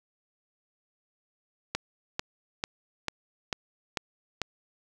click train, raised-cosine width 0.2 ms, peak -11 dBFS, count 7, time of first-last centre 1.75-4.417 s, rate 2.25 Hz, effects none

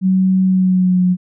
sine tone with pitch glide, 187.9 to 181.39 Hz, F#3 to F#3, +27 to -34 cents, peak -10 dBFS, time 0.01-1.17 s, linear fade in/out 50 ms, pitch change -61 cents, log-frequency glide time 0.44-1.04 s, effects none

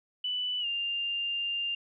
sine tone with pitch glide, 2981 to 2797 Hz, F#7 to F7, +12 to +2 cents, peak -29 dBFS, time 0.24-1.75 s, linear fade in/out 5 ms, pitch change -110 cents, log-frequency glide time 0.6-0.66 s, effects none

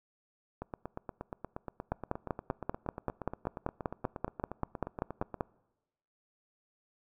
two click trains, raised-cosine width 1 ms, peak -17 / -24 dBFS, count 19 / 41, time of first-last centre 1.92-5.408 / 0.62-5.343 s, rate 5.16 / 8.47 Hz, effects noise-tail reverb RT60 1.0 s tail -24 dB re dry

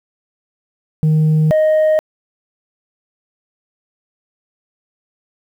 sine tone pair in turn, 155.56 / 622.2 Hz, D#3 / D#5, 0 / 0 cents, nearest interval 2 octaves, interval 2400 cents, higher second, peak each -7 dBFS, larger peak neither, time 1.03-1.51 / 1.51-1.99 s, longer neither, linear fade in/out 0 ms, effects tanh soft clip ceiling -9 dBFS + 8-bit

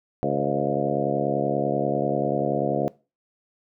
harmonic tone with a mistuned harmonic, 70.3 Hz, C#2, 25 cents sharp, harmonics 2 / 3 / 4 / 5 / 6 / 7 / 8 / 9 / 10, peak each -30 / -30 / -30 / -30 / -30 / -30 / -30 / -30 / -30 dBFS, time 0.23-2.88 s, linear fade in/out 0 ms, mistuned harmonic 8, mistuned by -42 cents, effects noise-tail reverb RT60 0.3 s tail -21 dB re dry

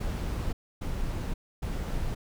brown noise bursts, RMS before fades -31 dBFS, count 3, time 0-2.15 s, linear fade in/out 10 ms, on 530 ms, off 280 ms, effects none

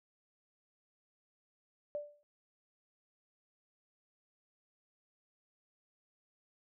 sine tone with exponential decay, 587.3 Hz, D5, in tune, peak -33 dBFS, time 1.95-2.23 s, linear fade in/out 0 ms, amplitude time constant 59 ms, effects none

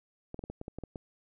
clicks, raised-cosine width 2 ms, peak -26 dBFS, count 9, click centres 0.344 / 0.392 / 0.439 / 0.5 / 0.614 / 0.681 / 0.786 / 0.837 / 0.958 s, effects none

